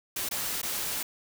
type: noise with dropouts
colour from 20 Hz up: white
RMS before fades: -32 dBFS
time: 0.16-1.03 s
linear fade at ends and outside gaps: 5 ms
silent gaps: 0.289-0.311 / 0.617-0.629 s
effects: none